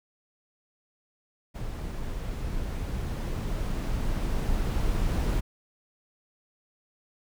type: noise with level ramp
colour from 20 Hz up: brown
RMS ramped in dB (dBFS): -34 to -25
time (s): 1.54-5.41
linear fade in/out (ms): 20
effects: none